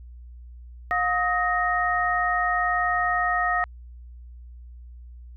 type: tone cluster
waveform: sine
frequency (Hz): 715 / 1265 / 1861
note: F5 / D#6 / A#6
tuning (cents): +41 / +28 / -3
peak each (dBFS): -25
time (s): 0.91-3.64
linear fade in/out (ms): 0
effects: added 60 Hz sine -40 dBFS peak until 5.36 s